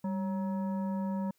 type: tone with frequency modulation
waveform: sine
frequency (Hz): 196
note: G3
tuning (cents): 0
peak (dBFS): -30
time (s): 0.04-1.31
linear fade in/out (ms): 5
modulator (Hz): 748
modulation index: 0.54
effects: white hiss -73 dBFS RMS until 1.38 s